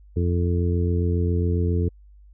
harmonic tone, 87.31 Hz, F2, in tune, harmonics 1 / 2 / 3 / 4 / 5, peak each -20 / -28 / -31 / -31 / -30 dBFS, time 0.16-1.89 s, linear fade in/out 10 ms, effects added 50 Hz sine -46 dBFS peak until 2.33 s

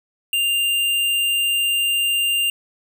sine tone with hard clipping, 2794 Hz, F7, in tune, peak -18 dBFS, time 0.33-2.5 s, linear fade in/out 2 ms, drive 17 dB, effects none

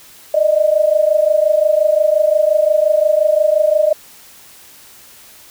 sine tone pair together, 600 / 625.7 Hz, D5 / D#5, +37 / +10 cents, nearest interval minor second, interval 73 cents, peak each -13 dBFS, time 0.34-3.93 s, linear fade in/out 5 ms, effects white hiss -42 dBFS RMS until 5.5 s

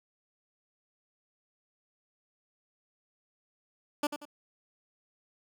15% pulse tone with echo, 293.7 Hz, D4, in tune, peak -20 dBFS, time 4.03-4.07 s, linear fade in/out 5 ms, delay 92 ms, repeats 2, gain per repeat -9 dB, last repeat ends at 4.254 s, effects none

